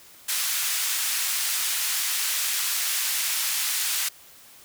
white band-pass noise, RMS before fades -26 dBFS, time 0.28-4.09 s, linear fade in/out 10 ms, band 1500 to 14000 Hz, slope 12 dB/octave, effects white hiss -50 dBFS RMS until 4.64 s

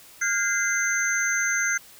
sine tone cluster, 1422 / 1618 / 2063 / 6250 Hz, F6 / G#6 / C7 / G8, +31 / -46 / -25 / -6 cents, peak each -27 dBFS, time 0.21-1.78 s, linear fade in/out 10 ms, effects white hiss -49 dBFS RMS until 1.99 s

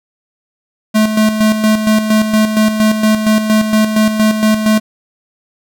square tone with tremolo, 216.1 Hz, A3, 31 cents flat, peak -8 dBFS, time 0.94-4.8 s, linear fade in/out 20 ms, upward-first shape square, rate 4.3 Hz, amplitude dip 55%, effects none

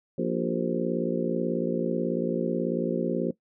harmonic tone with a mistuned harmonic, 58.27 Hz, A#1, in tune, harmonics 3 / 4 / 5 / 6 / 7 / 8 / 9, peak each -31 / -30 / -34 / -32 / -33 / -34 / -33 dBFS, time 0.18-3.31 s, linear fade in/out 5 ms, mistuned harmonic 7, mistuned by -70 cents, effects noise-tail reverb RT60 0.1 s tail -18 dB re dry

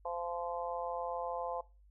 harmonic tone, 172.6 Hz, F3, 20 cents flat, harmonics 3 / 4 / 5 / 6, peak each -40 / -41 / -42 / -43 dBFS, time 0.05-1.61 s, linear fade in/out 5 ms, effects noise-tail reverb RT60 0.3 s tail -20 dB re dry + added 50 Hz sine -59 dBFS peak until 1.9 s

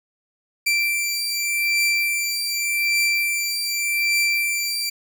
sawtooth beating tone pair, 2347 / 2347.85 Hz, D7 / D7, -2 / -1 cents, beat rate 0.85 Hz, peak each -21 / -18 dBFS, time 0.66-4.9 s, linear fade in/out 10 ms, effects none

